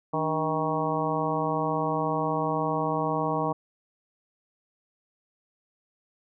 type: harmonic tone with a mistuned harmonic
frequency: 158 Hz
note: D#3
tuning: 27 cents sharp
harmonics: 1 / 2 / 3 / 4 / 5 / 6 / 7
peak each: -32 / -32 / -32 / -32 / -32 / -32 / -32 dBFS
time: 0.13-3.53 s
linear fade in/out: 10 ms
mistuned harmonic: 2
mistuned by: -93 cents
effects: none